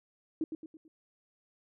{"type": "tone with echo", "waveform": "sine", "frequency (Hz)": 317.5, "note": "D#4", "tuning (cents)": 35, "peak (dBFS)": -28, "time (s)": [0.41, 0.44], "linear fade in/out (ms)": 2, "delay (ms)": 110, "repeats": 4, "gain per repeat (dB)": -7, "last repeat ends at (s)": 0.88, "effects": []}